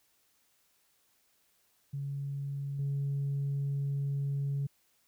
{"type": "tone with level steps", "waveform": "sine", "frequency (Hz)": 140, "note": "C#3", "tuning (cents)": 18, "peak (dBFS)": [-33, -28], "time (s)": [1.93, 4.67], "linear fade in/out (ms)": 10, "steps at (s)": 2.79, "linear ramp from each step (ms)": 2, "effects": ["tanh soft clip ceiling -27 dBFS", "white hiss -71 dBFS RMS until 5.07 s"]}